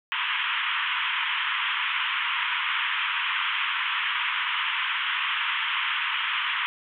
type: band-pass noise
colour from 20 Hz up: white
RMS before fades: -27 dBFS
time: 0.12-6.66 s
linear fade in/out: 0 ms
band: 940 to 3300 Hz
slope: 96 dB/octave
effects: none